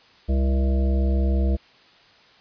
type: harmonic tone with a mistuned harmonic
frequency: 66.2 Hz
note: C2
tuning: 21 cents sharp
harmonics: 1 / 3 / 5 / 7 / 9 / 10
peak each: -18 / -28 / -32 / -35 / -37 / -38 dBFS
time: 0.28-1.57 s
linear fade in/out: 20 ms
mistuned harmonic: 7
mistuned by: +41 cents
effects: white hiss -53 dBFS RMS until 2.4 s + resampled to 11025 Hz